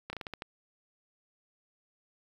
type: slowing click train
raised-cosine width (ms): 0.3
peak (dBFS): -22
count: 7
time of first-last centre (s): 0.1-0.421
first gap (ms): 30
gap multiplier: 1.23
effects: 9-bit